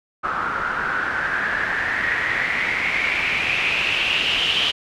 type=noise with low-pass filter sweep; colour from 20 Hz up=white; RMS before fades=-22 dBFS; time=0.23-4.72 s; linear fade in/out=20 ms; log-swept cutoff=1300 to 3100 Hz; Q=6.9; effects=none